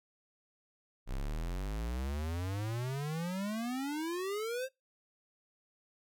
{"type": "exponential sweep", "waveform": "square", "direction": "up", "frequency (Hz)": [30.85, 538], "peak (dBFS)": -35, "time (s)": [1.06, 4.69], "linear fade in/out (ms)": 50, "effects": ["noise-tail reverb RT60 0.2 s tail -23 dB re dry"]}